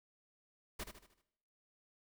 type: noise with echo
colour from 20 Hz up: pink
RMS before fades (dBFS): -42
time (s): 0.79-0.84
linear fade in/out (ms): 10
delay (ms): 76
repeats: 5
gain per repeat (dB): -7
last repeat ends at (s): 1.22
effects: noise-tail reverb RT60 0.8 s tail -18 dB re dry